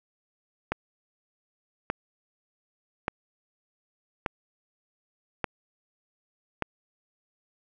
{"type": "click train", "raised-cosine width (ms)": 0.5, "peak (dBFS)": -11, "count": 6, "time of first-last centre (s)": [0.72, 6.623], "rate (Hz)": 0.847, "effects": []}